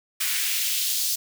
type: noise with high-pass filter sweep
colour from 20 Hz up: white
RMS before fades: -25 dBFS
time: 0.2-1.16 s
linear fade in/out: 10 ms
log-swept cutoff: 1800 to 4700 Hz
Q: 1.5
effects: none